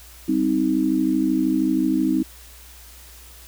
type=chord; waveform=sine; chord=C minor; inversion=second; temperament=equal with one note detuned; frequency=196 / 261.6 / 314.6 Hz; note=G3 / C4 / Eb4; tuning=0 / 0 / +19 cents; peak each=-26 / -21 / -20 dBFS; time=0.28-2.23 s; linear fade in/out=10 ms; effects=added 60 Hz sine -45 dBFS peak until 3.47 s + white hiss -46 dBFS RMS until 3.47 s